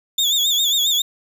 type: tone with vibrato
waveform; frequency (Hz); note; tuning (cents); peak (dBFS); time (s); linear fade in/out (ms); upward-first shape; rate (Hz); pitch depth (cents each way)
35% pulse; 3520; A7; 0; -14; 0.18-1.02; 5; sine; 7.4; 96
effects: 9-bit